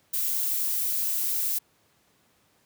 violet noise, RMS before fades -27 dBFS, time 0.13-1.59 s, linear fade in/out 10 ms, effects pink hiss -65 dBFS RMS until 2.65 s + high-pass 100 Hz 12 dB/octave

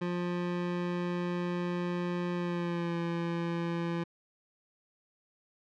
25% pulse tone with pitch glide, 176.2 to 169.71 Hz, F3 to F3, +16 to -49 cents, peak -27 dBFS, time 0.01-4.04 s, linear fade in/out 10 ms, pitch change -65 cents, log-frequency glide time 2.34-2.97 s, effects low-pass 3000 Hz 12 dB/octave

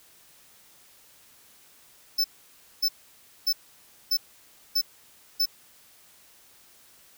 square tone bursts, 5274 Hz, E8, in tune, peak -21 dBFS, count 6, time 2.18-5.458 s, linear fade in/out 10 ms, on 63 ms, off 580 ms, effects white hiss -56 dBFS RMS until 7.17 s

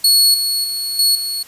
sawtooth tone with level steps, 4370 Hz, C#8, 26 cents flat, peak -6 / -13 / -17 / -8 / -17 dBFS, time 0.04-1.43 s, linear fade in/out 5 ms, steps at 0.34 / 0.64 / 0.99 / 1.15 s, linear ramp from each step 2 ms, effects white hiss -42 dBFS RMS until 1.47 s + resampled to 32000 Hz

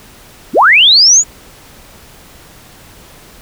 sine linear sweep, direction up, 149.6 to 7040 Hz, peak -3 dBFS, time 0.53-1.24 s, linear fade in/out 50 ms, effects pink hiss -39 dBFS RMS until 3.41 s

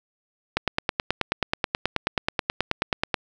click train, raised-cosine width 0.3 ms, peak -5 dBFS, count 25, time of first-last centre 0.57-3.142 s, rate 9.33 Hz, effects none

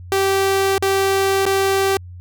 sawtooth tone with dropouts, 389 Hz, G4, 13 cents flat, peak -11 dBFS, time 0.12-1.97 s, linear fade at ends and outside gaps 1 ms, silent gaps 0.78-0.824 / 1.454-1.463 s, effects added 89 Hz sine -33 dBFS peak until 2.2 s

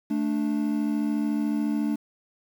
triangle tone pair together, 219.1 / 293 Hz, A3 / D4, -7 / -4 cents, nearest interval perfect fourth, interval 503 cents, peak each -24 dBFS, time 0.1-1.96 s, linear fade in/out 10 ms, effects 8-bit

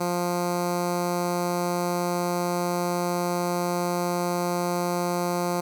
10% pulse tone with notch filter, 175.8 Hz, F3, 12 cents sharp, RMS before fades -26 dBFS, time 0-5.61 s, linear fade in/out 10 ms, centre 2900 Hz, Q 1.2, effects none

